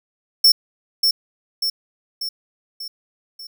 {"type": "tone with echo", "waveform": "45% pulse", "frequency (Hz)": 5400, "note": "E8", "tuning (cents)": 41, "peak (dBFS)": -9, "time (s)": [0.44, 0.52], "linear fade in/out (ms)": 5, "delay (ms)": 590, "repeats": 5, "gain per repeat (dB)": -5, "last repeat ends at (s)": 3.47, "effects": []}